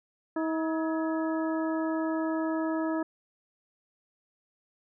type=harmonic tone with a mistuned harmonic; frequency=320 Hz; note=D#4; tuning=49 cents sharp; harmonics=1 / 2 / 3 / 4 / 5; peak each=-28 / -34 / -38 / -40 / -42 dBFS; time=0.36-3.03 s; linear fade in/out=5 ms; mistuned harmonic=5; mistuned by=+83 cents; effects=none